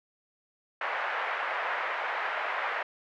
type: band-pass noise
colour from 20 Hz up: white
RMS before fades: -32 dBFS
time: 0.81-2.83 s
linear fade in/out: 5 ms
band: 570 to 2000 Hz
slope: 24 dB/octave
effects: none